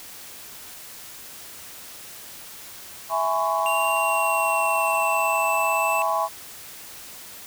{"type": "chord", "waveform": "sine", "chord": "C# minor seventh", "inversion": "first", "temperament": "equal with one note detuned", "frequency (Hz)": [659.3, 830.6, 1010.9, 1108.7], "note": ["E5", "G#5", "B5", "C#6"], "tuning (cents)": [0, 0, 40, 0], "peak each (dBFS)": -26, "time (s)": [3.09, 6.29], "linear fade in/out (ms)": 50}
{"type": "tone with pitch glide", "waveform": "square", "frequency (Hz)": [2771, 2652], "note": ["F7", "E7"], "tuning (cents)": [-14, 10], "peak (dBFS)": -26, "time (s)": [3.66, 6.02], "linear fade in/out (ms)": 0, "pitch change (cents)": -76, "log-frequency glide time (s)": [3.91, 5.56]}
{"effects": ["white hiss -41 dBFS RMS until 7.46 s"]}